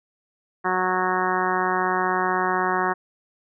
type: harmonic tone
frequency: 184.1 Hz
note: F#3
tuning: 8 cents flat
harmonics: 1 / 2 / 3 / 4 / 5 / 6 / 7 / 8 / 9 / 10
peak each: -33 / -27 / -37 / -27 / -28 / -26 / -31 / -31 / -31 / -32 dBFS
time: 0.64-2.94 s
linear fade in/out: 20 ms
effects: none